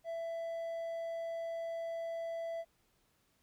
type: tone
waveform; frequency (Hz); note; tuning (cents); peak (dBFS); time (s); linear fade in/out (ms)
triangle; 665; E5; +15; -35; 0.04-2.65; 50
effects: pink hiss -74 dBFS RMS until 3.42 s